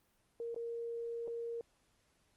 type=tone with dropouts; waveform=sine; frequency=466.2 Hz; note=A#4; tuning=in tune; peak=-38 dBFS; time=0.4-1.61 s; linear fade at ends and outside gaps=1 ms; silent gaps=0.545-0.562 / 1.275-1.279 s; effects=pink hiss -74 dBFS RMS until 2.36 s + Opus 32 kbps